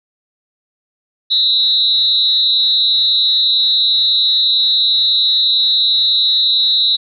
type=tone with amplitude modulation; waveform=sine; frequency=3901 Hz; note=B7; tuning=22 cents flat; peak=-6 dBFS; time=1.3-6.97 s; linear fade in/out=20 ms; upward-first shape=sine; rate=269 Hz; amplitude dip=95%; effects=none